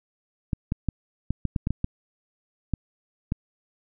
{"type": "clicks", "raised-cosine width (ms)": 5, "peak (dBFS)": -12, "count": 11, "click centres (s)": [0.532, 0.721, 0.887, 1.306, 1.453, 1.562, 1.671, 1.706, 1.844, 2.737, 3.321], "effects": []}